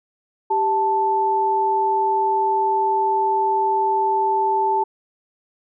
sine tone pair together, 392.2 / 880 Hz, G4 / A5, +1 / 0 cents, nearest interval octave + major second, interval 1399 cents, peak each -23 / -17 dBFS, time 0.5-4.84 s, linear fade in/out 10 ms, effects none

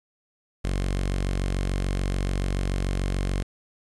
sawtooth tone with notch filter, 46.91 Hz, F#1, 25 cents sharp, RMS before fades -26 dBFS, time 0.64-3.43 s, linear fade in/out 10 ms, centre 980 Hz, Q 1.9, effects resampled to 24000 Hz + 8-bit

